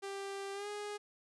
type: tone with pitch glide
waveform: sawtooth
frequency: 394.3 to 414.1 Hz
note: G4 to G#4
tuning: +10 to -5 cents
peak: -36 dBFS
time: 0.02-0.98 s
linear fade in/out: 20 ms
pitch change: +85 cents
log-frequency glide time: 0.53-0.68 s
effects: resampled to 24000 Hz